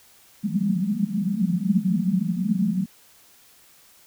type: band-pass noise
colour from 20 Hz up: white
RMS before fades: -23 dBFS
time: 0.43-2.86 s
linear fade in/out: 5 ms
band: 170 to 220 Hz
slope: 96 dB/octave
effects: white hiss -54 dBFS RMS until 4.06 s